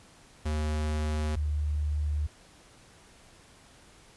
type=tone pair in turn; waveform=square / sine; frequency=76.4 / 74.57 Hz; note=D#2 / D2; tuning=-31 / +27 cents; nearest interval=unison; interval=42 cents; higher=first; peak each=-28 / -26 dBFS; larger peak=second; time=0.45-1.36 / 1.36-2.27 s; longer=neither; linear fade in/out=10 ms; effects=pink hiss -56 dBFS RMS until 4.16 s + resampled to 24000 Hz